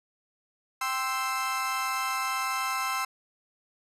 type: chord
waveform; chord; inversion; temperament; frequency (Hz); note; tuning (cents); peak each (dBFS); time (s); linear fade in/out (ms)
30% pulse; C major; second; equal; 784 / 1046.5 / 1318.5; G5 / C6 / E6; 0 / 0 / 0; -33 / -28 / -29; 0.81-3.05; 5
effects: resampled to 32000 Hz